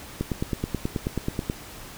click train, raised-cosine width 3 ms, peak -12 dBFS, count 13, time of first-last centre 0.21-1.499 s, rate 9.31 Hz, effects pink hiss -42 dBFS RMS until 1.97 s

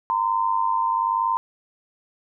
sine tone pair together, 924 / 1025 Hz, A#5 / C6, -16 / -36 cents, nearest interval major second, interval 180 cents, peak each -22 dBFS, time 0.1-1.37 s, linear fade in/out 0 ms, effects none

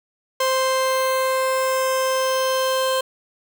45% pulse tone pair together, 523.2 / 1046.5 Hz, C5 / C6, 0 / 0 cents, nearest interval octave, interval 1200 cents, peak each -20 / -22 dBFS, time 0.4-3.01 s, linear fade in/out 5 ms, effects none

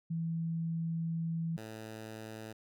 sine / 10% pulse tone pair in turn, 164.81 / 110 Hz, E3 / A2, 0 / 0 cents, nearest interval perfect fifth, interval 700 cents, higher first, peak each -32 / -35 dBFS, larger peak first, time 0.1-1.57 / 1.57-2.53 s, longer first, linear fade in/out 10 ms, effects none

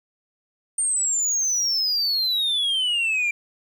sine exponential sweep, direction down, 8870 to 2351 Hz, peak -17 dBFS, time 0.78-3.31 s, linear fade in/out 5 ms, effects tanh soft clip ceiling -19 dBFS + 9-bit

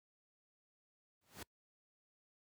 pink noise with exponential growth, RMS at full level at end -44 dBFS, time 1.21-1.43 s, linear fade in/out 5 ms, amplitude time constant 46 ms, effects noise-tail reverb RT60 0.1 s tail -24 dB re dry + high-pass 80 Hz 12 dB/octave

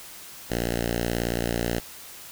5% pulse tone with notch filter, 58.5 Hz, A#1, 7 cents sharp, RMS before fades -27 dBFS, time 0.5-1.8 s, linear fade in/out 5 ms, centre 1000 Hz, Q 1.8, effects white hiss -43 dBFS RMS until 2.31 s

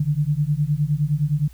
sine beating tone pair, 143.4 / 153.1 Hz, D3 / D#3, -41 / -28 cents, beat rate 9.7 Hz, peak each -21 dBFS, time 0-1.48 s, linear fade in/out 5 ms, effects added 60 Hz sine -42 dBFS peak until 1.53 s + white hiss -56 dBFS RMS until 1.53 s

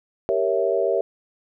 sine chord, G diminished seventh, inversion none, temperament equal, 392 / 466.2 / 554.4 / 659.3 Hz, G4 / Bb4 / Db5 / Fb5, 0 / 0 / 0 / 0 cents, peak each -24 dBFS, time 0.29-1.01 s, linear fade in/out 0 ms, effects none

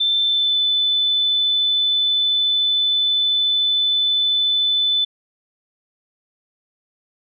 sine tone with pitch glide, 3548 to 3507 Hz, A7 to A7, +14 to -6 cents, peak -15 dBFS, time 0-5.05 s, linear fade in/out 10 ms, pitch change -20 cents, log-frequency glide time 0.23-0.59 s, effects none

